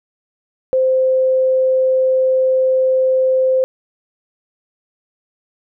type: tone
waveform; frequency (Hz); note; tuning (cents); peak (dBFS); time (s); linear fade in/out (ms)
sine; 520; C5; -11; -11; 0.73-3.64; 0
effects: none